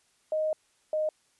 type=tone pair in turn; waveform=sine; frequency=622.3 / 618.4 Hz; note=D#5 / D#5; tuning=0 / -11 cents; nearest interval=unison; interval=11 cents; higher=first; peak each=-25 dBFS; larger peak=neither; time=0.32-0.53 / 0.93-1.09 s; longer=first; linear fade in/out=2 ms; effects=white hiss -68 dBFS RMS until 1.39 s + resampled to 24000 Hz